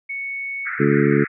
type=tone; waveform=sine; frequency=2217 Hz; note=C#7; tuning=in tune; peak=-25 dBFS; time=0.09-0.7 s; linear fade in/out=10 ms
type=band-pass noise; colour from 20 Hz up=pink; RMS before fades=-28 dBFS; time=0.65-1.28 s; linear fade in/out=20 ms; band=1300 to 2200 Hz; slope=96 dB/octave
type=harmonic tone; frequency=71.5 Hz; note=D2; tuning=46 cents flat; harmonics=2 / 3 / 4 / 5 / 6; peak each=-20 / -20 / -20 / -20 / -20 dBFS; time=0.79-1.25 s; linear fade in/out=20 ms
effects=none